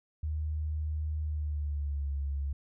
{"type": "tone with pitch glide", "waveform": "sine", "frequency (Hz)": [76.8, 70.02], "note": ["D#2", "C#2"], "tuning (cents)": [-22, 18], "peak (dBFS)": -30, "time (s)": [0.23, 2.53], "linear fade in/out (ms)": 5, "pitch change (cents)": -160, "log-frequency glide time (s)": [1.22, 2.11], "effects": []}